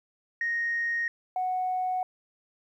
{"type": "tone pair in turn", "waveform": "sine", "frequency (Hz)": [1864.7, 738.7], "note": ["A#6", "F#5"], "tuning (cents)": [0, -3], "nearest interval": "octave + major third", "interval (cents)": 1603, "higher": "first", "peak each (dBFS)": -25, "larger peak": "neither", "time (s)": [[0.41, 1.08], [1.36, 2.03]], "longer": "neither", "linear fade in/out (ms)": 2, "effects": ["tanh soft clip ceiling -21 dBFS", "11-bit"]}